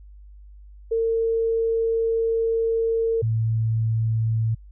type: tone pair in turn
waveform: sine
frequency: 454.2 / 112.02 Hz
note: A#4 / A2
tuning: -45 / +32 cents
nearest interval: 2 octaves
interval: 2423 cents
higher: first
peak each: -19 dBFS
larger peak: neither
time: 0.91-3.22 / 3.22-4.55 s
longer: first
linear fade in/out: 10 ms
effects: added 50 Hz sine -42 dBFS peak until 4.71 s